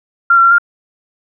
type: tone with pitch steps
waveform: sine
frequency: 1383 / 1361 / 1371 / 1402 Hz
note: F6 / F6 / F6 / F6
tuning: -17 / -45 / -32 / +6 cents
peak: -5 dBFS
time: 0.3-0.584 s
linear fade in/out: 5 ms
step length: 71 ms
effects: none